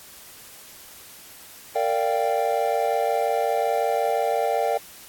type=chord; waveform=triangle; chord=G minor seventh; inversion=first; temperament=equal with one note detuned; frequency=460.8 / 587.3 / 698.5 / 784 Hz; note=Bb4 / D5 / F5 / G5; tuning=-20 / 0 / 0 / 0 cents; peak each=-24 dBFS; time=1.75-4.78 s; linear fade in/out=10 ms; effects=white hiss -45 dBFS RMS until 5.08 s + AAC 64 kbps